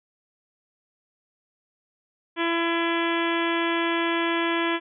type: harmonic tone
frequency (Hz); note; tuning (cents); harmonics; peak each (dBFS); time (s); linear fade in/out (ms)
335.8; E4; +32; 1 / 2 / 3 / 4 / 5 / 6 / 7 / 8 / 9 / 10; -25 / -33 / -29 / -35 / -31 / -34 / -33 / -38 / -37 / -36; 2.36-4.8; 50
effects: none